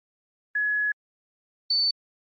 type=tone pair in turn; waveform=sine; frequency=1690 / 4512 Hz; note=G#6 / C#8; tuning=+30 / +30 cents; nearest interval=octave + perfect fourth; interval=1700 cents; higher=second; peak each=-22 / -20 dBFS; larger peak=second; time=0.55-0.92 / 1.7-1.91 s; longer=first; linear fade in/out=5 ms; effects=Opus 32 kbps